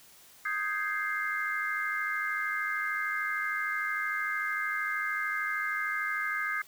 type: chord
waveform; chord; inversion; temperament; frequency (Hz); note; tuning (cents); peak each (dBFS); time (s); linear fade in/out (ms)
sine; Ab major seventh; second; equal; 1244.5 / 1568 / 1661.2 / 2093; Eb6 / G6 / Ab6 / C7; 0 / 0 / 0 / 0; -35 / -35 / -35 / -34; 0.45-6.62; 5
effects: white hiss -56 dBFS RMS until 6.67 s